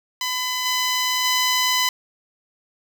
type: tone with level steps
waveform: 10% pulse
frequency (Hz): 1007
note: B5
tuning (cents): +33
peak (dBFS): -14 / -11 / -9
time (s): 0.21-1.89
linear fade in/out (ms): 2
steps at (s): 0.65 / 1.24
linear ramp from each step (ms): 10
effects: none